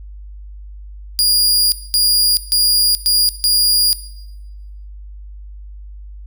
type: tone bursts at uneven times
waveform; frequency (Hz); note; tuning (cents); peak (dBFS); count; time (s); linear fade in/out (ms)
sawtooth; 4847; D#8; -46; -8; 5; 1.19-1.72 / 1.94-2.37 / 2.52-2.95 / 3.06-3.29 / 3.44-3.93; 0
effects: noise-tail reverb RT60 1.0 s tail -17 dB re dry + added 50 Hz sine -31 dBFS peak until 6.26 s